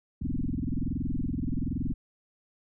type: tone with frequency modulation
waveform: sine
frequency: 125.9 Hz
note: B2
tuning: 34 cents sharp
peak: -27 dBFS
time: 0.21-1.94 s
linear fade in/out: 10 ms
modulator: 21.2 Hz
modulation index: 7.4
effects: none